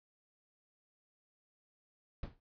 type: noise with exponential decay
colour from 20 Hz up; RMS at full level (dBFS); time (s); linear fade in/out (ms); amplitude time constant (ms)
brown; -38; 2.23-2.4; 2; 35
effects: resampled to 11025 Hz